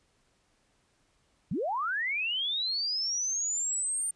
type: linear sweep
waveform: sine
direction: up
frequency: 128.9 to 9010 Hz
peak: -28 dBFS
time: 1.51-4.11 s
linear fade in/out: 5 ms
effects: pink hiss -70 dBFS RMS until 4.15 s + resampled to 22050 Hz